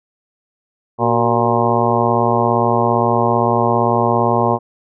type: harmonic tone with a mistuned harmonic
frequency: 117.6 Hz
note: A#2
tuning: 16 cents sharp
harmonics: 1 / 2 / 3 / 4 / 5 / 6 / 7 / 8 / 9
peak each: -21 / -21 / -21 / -21 / -21 / -21 / -21 / -21 / -21 dBFS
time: 0.98-4.59 s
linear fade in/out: 50 ms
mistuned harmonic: 3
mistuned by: +75 cents
effects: none